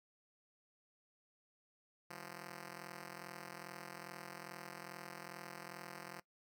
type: ring-modulated tone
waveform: 5% pulse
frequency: 174.61 Hz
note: F3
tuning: in tune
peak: -34 dBFS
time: 2.1-6.2 s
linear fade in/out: 5 ms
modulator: 21.2 Hz
effects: noise-tail reverb RT60 0.1 s tail -20 dB re dry